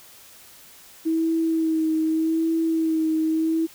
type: tone with vibrato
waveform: sine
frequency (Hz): 321.5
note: E4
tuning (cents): -43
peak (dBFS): -19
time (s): 1.05-3.67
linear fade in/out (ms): 20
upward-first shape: sine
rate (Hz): 0.83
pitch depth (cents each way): 27
effects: white hiss -48 dBFS RMS until 3.74 s